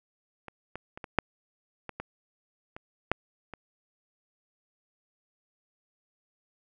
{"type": "clicks", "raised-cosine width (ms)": 0.5, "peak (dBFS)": [-26, -22, -26, -23, -6, -22, -20, -26, -8, -25], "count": 10, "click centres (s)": [0.483, 0.756, 0.975, 1.042, 1.187, 1.893, 2, 2.765, 3.116, 3.537], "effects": []}